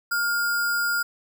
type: tone with sample-and-hold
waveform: sine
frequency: 1413 Hz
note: F6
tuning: 20 cents sharp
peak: -21 dBFS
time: 0.11-1.03 s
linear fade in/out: 10 ms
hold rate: 6300 Hz
effects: none